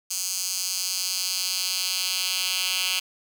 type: tone with high-pass filter sweep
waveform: 10% pulse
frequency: 185 Hz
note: F#3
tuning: in tune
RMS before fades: -27 dBFS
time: 0.1-3 s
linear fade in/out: 10 ms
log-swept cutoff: 6100 to 3100 Hz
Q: 1.8
effects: none